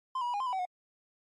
triangle tone with pitch steps, 1037 / 965 / 972 / 817 / 1043 / 988 / 760 / 726 Hz, C6 / B5 / B5 / G#5 / C6 / B5 / F#5 / F#5, -16 / -40 / -28 / -29 / -6 / 0 / +46 / -33 cents, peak -28 dBFS, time 0.15-0.654 s, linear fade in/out 5 ms, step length 63 ms, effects MP3 48 kbps

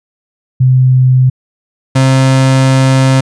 sine / 35% pulse tone pair in turn, 128.7 / 132.55 Hz, C3 / C3, -28 / +23 cents, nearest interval minor second, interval 51 cents, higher second, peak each -4 dBFS, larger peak neither, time 0.6-1.3 / 1.95-3.21 s, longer second, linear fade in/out 10 ms, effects resampled to 22050 Hz

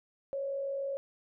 sine tone with frequency modulation, 551 Hz, C#5, 11 cents flat, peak -32 dBFS, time 0.33-0.97 s, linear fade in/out 0 ms, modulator 47 Hz, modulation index 0.33, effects none

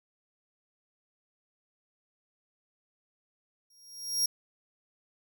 sawtooth tone with exponential growth, 5600 Hz, F8, 4 cents sharp, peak -20 dBFS, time 3.7-4.26 s, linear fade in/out 5 ms, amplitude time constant 120 ms, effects none

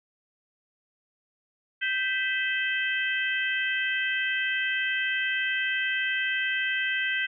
harmonic tone with a mistuned harmonic, 520 Hz, C5, 11 cents flat, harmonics 3 / 4 / 5 / 6, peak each -28 / -30 / -32 / -34 dBFS, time 1.81-7.27 s, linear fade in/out 20 ms, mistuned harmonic 4, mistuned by -78 cents, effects none

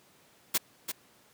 white noise with echo, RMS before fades -26 dBFS, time 0.54-0.58 s, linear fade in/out 10 ms, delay 340 ms, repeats 1, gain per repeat -8 dB, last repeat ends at 0.92 s, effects pink hiss -61 dBFS RMS until 1.33 s + high-pass 150 Hz 12 dB/octave

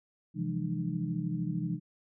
sine tone cluster, 130.4 / 165.7 / 178.7 / 204.4 / 303.1 Hz, C3 / E3 / F3 / G#3 / D#4, -5 / +9 / +40 / -27 / -45 cents, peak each -38 / -33 / -38 / -39 / -39 dBFS, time 0.34-1.8 s, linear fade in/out 50 ms, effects none

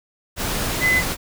sine tone in noise, 2025 Hz, B6, 43 cents sharp, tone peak -15 dBFS, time 0.8-1.03 s, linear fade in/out 50 ms, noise pink, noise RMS -24 dBFS, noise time 0.36-1.17 s, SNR +6 dB, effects none

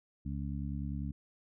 harmonic tone, 70.1 Hz, C#2, 20 cents sharp, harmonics 1 / 2 / 3 / 4, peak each -38 / -39 / -41 / -45 dBFS, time 0.25-1.12 s, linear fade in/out 10 ms, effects none

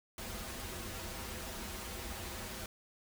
pink noise with comb filter, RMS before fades -43 dBFS, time 0.18-2.66 s, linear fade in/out 2 ms, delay 6.9 ms, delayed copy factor -0.75, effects none

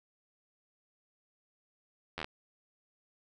slowing click train, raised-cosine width 0.3 ms, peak -21 dBFS, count 6, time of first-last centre 2.18-2.245 s, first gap 11 ms, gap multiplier 1.08, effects none

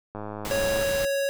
click train, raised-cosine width 1 ms, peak -21 dBFS, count 72, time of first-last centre 0.15-0.826 s, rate 105 Hz
pink noise, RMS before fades -33 dBFS, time 0.45-1.05 s, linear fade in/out 0 ms
square tone, 554.4 Hz, C#5, in tune, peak -24 dBFS, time 0.51-1.29 s, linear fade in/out 0 ms
effects none

